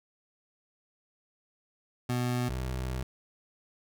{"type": "tone pair in turn", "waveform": "25% pulse", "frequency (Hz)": [123.5, 63.71], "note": ["B2", "C2"], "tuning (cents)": [0, -45], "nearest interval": "major seventh", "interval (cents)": 1145, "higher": "first", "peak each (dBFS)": [-24, -28], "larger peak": "first", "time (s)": [[2.09, 2.49], [2.49, 3.03]], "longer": "second", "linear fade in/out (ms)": 5, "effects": []}